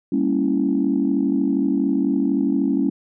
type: chord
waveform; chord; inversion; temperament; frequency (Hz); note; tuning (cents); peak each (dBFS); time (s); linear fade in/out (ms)
sine; G diminished seventh; none; equal with one note detuned; 199.88 / 233.1 / 277.2 / 329.6; G3 / Bb3 / Db4 / Fb4; +34 / 0 / 0 / 0; -23 / -24 / -19 / -24; 0.12-2.9; 5
effects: tanh soft clip ceiling -8 dBFS